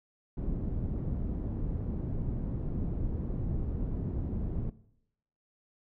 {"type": "low-pass noise", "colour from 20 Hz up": "pink", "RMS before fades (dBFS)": -33, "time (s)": [0.37, 4.7], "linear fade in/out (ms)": 5, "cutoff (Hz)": 240, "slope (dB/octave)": 12, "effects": ["noise-tail reverb RT60 0.8 s tail -19 dB re dry"]}